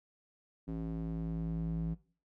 square tone with band-pass filter sweep, 55 Hz, A1, in tune, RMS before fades -37 dBFS, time 0.67-1.95 s, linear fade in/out 20 ms, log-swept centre 240 to 160 Hz, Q 2.2, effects noise-tail reverb RT60 0.4 s tail -18 dB re dry

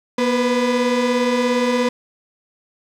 35% pulse tone pair together, 241.4 / 499.9 Hz, B3 / B4, -39 / +21 cents, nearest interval octave + minor second, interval 1260 cents, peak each -17 dBFS, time 0.18-1.89 s, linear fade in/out 5 ms, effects low-pass 6000 Hz 12 dB/octave + 8-bit

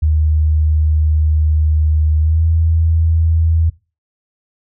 sine tone with pitch glide, 77.2 to 81.41 Hz, D#2 to E2, -13 to -21 cents, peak -10 dBFS, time 0.02-3.7 s, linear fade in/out 10 ms, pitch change +92 cents, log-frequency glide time 2.19-2.44 s, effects noise-tail reverb RT60 0.3 s tail -21 dB re dry

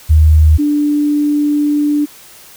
sine tone pair in turn, 77.78 / 294.2 Hz, D#2 / D4, 0 / +3 cents, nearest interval octave + major seventh, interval 2303 cents, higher second, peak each -4 / -10 dBFS, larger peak first, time 0.09-0.58 / 0.58-2.06 s, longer second, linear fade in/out 20 ms, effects white hiss -39 dBFS RMS until 2.56 s

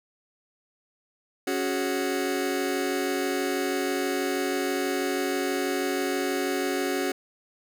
sawtooth chord, C# suspended fourth, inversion none, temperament just, 277.2 / 369.6 / 415.8 Hz, C#4 / F#4 / G#4, 0 / -2 / +2 cents, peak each -25 / -24 / -28 dBFS, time 1.47-7.12 s, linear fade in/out 5 ms, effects none

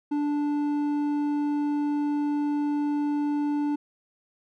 sine tone with hard clipping, 292.6 Hz, D4, 6 cents flat, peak -25 dBFS, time 0.11-3.76 s, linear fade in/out 10 ms, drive 6 dB, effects none

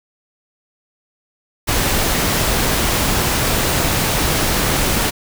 pink noise, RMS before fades -17 dBFS, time 1.67-5.11 s, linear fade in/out 20 ms, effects none

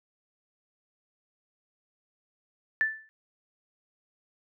sine tone with exponential decay, 1760 Hz, A6, in tune, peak -19 dBFS, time 2.81-3.09 s, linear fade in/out 0 ms, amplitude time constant 59 ms, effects none

